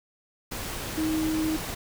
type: tone in noise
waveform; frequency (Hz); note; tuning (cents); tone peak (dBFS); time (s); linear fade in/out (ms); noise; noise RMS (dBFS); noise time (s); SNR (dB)
sine; 314.8; D#4; +20; -24; 0.97-1.57; 10; pink; -34; 0.51-1.75; +7
effects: none